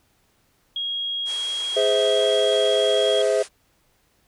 sine tone, 3281 Hz, G#7, 22 cents flat, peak -24 dBFS, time 0.76-3.22 s, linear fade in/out 2 ms
white band-pass noise, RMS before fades -38 dBFS, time 1.25-3.49 s, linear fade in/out 50 ms, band 350 to 10000 Hz, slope 96 dB/octave
triangle chord, Ab augmented, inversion none, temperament just, 415.3 / 519.1 / 648.9 Hz, Ab4 / C5 / E5, 0 / -14 / -27 cents, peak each -20 dBFS, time 1.76-3.43 s, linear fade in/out 10 ms
effects pink hiss -64 dBFS RMS until 4.27 s

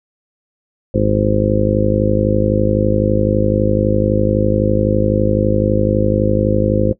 harmonic tone, 51.91 Hz, G#1, in tune, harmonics 1 / 2 / 3 / 4 / 5 / 6 / 7 / 8 / 9 / 10, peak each -22 / -18 / -26 / -19 / -25 / -21 / -21 / -25 / -27 / -18 dBFS, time 0.94-6.93 s, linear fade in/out 5 ms, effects noise-tail reverb RT60 0.1 s tail -17 dB re dry

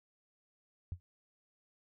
sine tone with exponential decay, 88.8 Hz, F2, 29 cents sharp, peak -32 dBFS, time 0.92-1 s, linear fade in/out 0 ms, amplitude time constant 17 ms, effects none

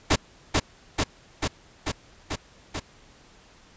pink noise with echo, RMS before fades -19 dBFS, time 0.1-0.16 s, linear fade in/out 10 ms, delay 440 ms, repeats 6, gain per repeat -2 dB, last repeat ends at 2.8 s, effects pink hiss -54 dBFS RMS until 3.76 s + resampled to 16000 Hz

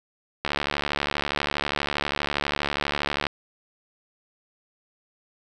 click train, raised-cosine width 0.3 ms, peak -8 dBFS, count 205, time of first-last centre 0.45-3.268 s, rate 72.4 Hz, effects none

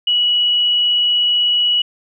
sine tone, 2929 Hz, F#7, 18 cents flat, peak -12 dBFS, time 0.07-1.82 s, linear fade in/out 5 ms, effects none

